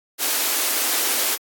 white high-pass noise, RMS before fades -21 dBFS, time 0.18-1.38 s, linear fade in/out 50 ms, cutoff 250 Hz, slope 96 dB/octave, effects AAC 64 kbps

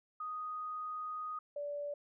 sine tone pair in turn, 1244.5 / 579.7 Hz, D#6 / D5, 0 / -23 cents, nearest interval octave + minor second, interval 1323 cents, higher first, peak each -38 / -37 dBFS, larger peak second, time 0.2-1.39 / 1.56-1.94 s, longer first, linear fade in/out 5 ms, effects none

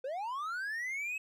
triangle linear sweep, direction up, 493.9 to 2598 Hz, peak -33 dBFS, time 0.04-1.18 s, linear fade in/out 5 ms, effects none

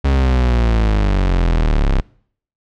40% pulse linear sweep, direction down, 69.3 to 32 Hz, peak -11 dBFS, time 0.04-2.01 s, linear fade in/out 10 ms, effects noise-tail reverb RT60 0.6 s tail -25 dB re dry + low-pass 4000 Hz 12 dB/octave

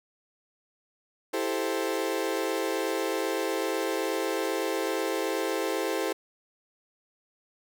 35% pulse chord, A minor seventh, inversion second, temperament equal, 329.6 / 392 / 440 / 523.3 Hz, E4 / G4 / A4 / C5, 0 / 0 / 0 / 0 cents, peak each -31 dBFS, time 1.33-6.13 s, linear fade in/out 10 ms, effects none

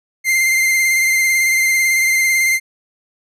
45% pulse tone with vibrato, 2093 Hz, C7, in tune, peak -12 dBFS, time 0.24-2.6 s, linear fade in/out 50 ms, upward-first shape sine, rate 18 Hz, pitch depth 22 cents each way, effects resampled to 32000 Hz

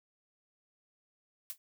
blue noise with exponential decay, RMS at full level -35 dBFS, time 1.5-1.58 s, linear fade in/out 0 ms, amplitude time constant 16 ms, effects none

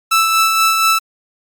sawtooth tone with tremolo, 1318.5 Hz, E6, in tune, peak -6 dBFS, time 0.11-0.99 s, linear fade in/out 10 ms, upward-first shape sine, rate 4.2 Hz, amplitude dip 35%, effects Opus 48 kbps

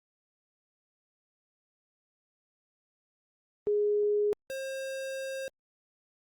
sine / square tone pair in turn, 415.4 / 534.2 Hz, G#4 / C5, 0 / +36 cents, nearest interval major third, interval 436 cents, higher second, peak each -24 / -35 dBFS, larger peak first, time 3.67-4.33 / 4.5-5.48 s, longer second, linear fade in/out 0 ms, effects Opus 24 kbps

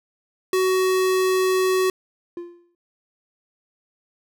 square tone, 373.9 Hz, F#4, 18 cents sharp, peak -18 dBFS, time 0.53-1.9 s, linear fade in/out 2 ms
triangle tone with exponential decay, 347 Hz, F4, 11 cents flat, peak -25 dBFS, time 2.37-2.75 s, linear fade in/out 2 ms, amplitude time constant 81 ms
effects none

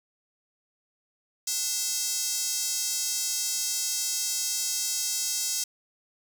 square tone with high-pass filter, 293.4 Hz, D4, 2 cents flat, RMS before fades -29 dBFS, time 1.47-5.64 s, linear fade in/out 5 ms, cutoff 6100 Hz, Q 2.1, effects none

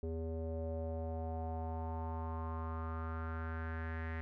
square tone with low-pass filter sweep, 81.1 Hz, E2, 28 cents flat, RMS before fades -40 dBFS, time 0.03-4.21 s, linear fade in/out 0 ms, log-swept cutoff 450 to 1900 Hz, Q 4.7, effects none

